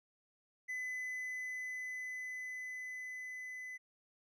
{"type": "tone with level ramp", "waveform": "triangle", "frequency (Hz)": 2011, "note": "B6", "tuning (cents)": 31, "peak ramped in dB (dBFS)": [-36, -42], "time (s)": [0.68, 3.78], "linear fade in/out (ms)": 20, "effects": []}